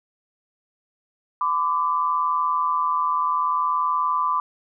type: tone pair together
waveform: sine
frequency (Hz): 1010.4 / 1171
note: B5 / D6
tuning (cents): +39 / -5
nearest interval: minor third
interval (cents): 256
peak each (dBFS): -22 / -22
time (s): 1.41-4.4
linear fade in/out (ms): 2
effects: none